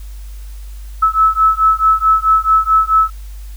sine beating tone pair, 1300 / 1304.6 Hz, E6 / E6, -24 / -18 cents, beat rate 4.6 Hz, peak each -12 / -12 dBFS, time 1.02-3.1 s, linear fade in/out 10 ms, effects added 50 Hz sine -27 dBFS peak until 3.56 s + white hiss -46 dBFS RMS until 3.56 s

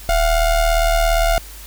square ring-modulated tone, 357.7 Hz, F4, 41 cents sharp, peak -11 dBFS, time 0.09-1.38 s, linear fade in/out 0 ms, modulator 319 Hz, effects added 50 Hz sine -36 dBFS peak until 1.66 s + white hiss -39 dBFS RMS until 1.66 s

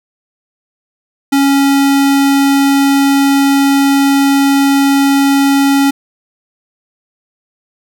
square tone, 277.2 Hz, C#4, in tune, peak -8 dBFS, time 1.32-5.91 s, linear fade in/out 10 ms, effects none

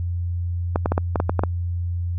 clicks, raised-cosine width 1 ms, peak -6 dBFS, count 9, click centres 0.759 / 0.859 / 0.92 / 0.979 / 1.158 / 1.201 / 1.295 / 1.393 / 1.436 s, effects added 87 Hz sine -22 dBFS peak until 2.18 s

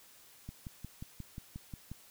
click train, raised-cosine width 5 ms, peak -30 dBFS, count 9, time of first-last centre 0.49-1.916 s, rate 5.61 Hz, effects white hiss -59 dBFS RMS until 2.1 s

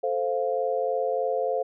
sine chord, F major, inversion first, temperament equal, 440 / 523.3 / 698.5 Hz, A4 / C5 / F5, 0 / 0 / 0 cents, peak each -29 / -26 / -29 dBFS, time 0.03-1.63 s, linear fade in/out 10 ms, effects none

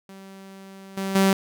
sawtooth tone with level steps, 193.5 Hz, G3, 22 cents flat, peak -37 / -22 / -12 dBFS, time 0.09-1.33 s, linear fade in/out 2 ms, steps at 0.97 / 1.15 s, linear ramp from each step 5 ms, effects none

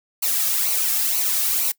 blue noise with flanger, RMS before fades -21 dBFS, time 0.22-1.72 s, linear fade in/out 10 ms, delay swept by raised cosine 0.57 to 2.07 ms, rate 2.1 Hz, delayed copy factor -0.65, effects noise-tail reverb RT60 0.1 s tail -22 dB re dry

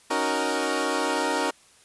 15% pulse chord, D# minor seventh, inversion third, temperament equal, 277.2 / 311.1 / 370 / 466.2 Hz, C#4 / D#4 / F#4 / A#4, 0 / 0 / 0 / 0 cents, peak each -23 / -23 / -24 / -22 dBFS, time 0.1-1.51 s, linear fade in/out 10 ms, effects white hiss -56 dBFS RMS until 1.84 s + resampled to 24000 Hz

